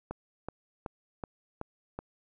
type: click train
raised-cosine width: 1 ms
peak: -22 dBFS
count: 6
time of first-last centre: 0.11-1.99 s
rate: 2.66 Hz
effects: none